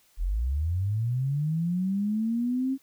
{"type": "linear sweep", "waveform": "sine", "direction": "up", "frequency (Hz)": [37.27, 271.1], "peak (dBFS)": -24, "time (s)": [0.17, 2.78], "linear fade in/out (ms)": 50, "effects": ["white hiss -63 dBFS RMS until 2.82 s"]}